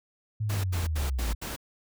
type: linear sweep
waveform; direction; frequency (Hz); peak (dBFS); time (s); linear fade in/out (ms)
sine; down; 110 to 52; -26; 0.4-1.35; 10
type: noise bursts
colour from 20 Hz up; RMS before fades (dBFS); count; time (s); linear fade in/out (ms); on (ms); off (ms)
pink; -36; 5; 0.49-1.564; 10; 150; 81
effects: none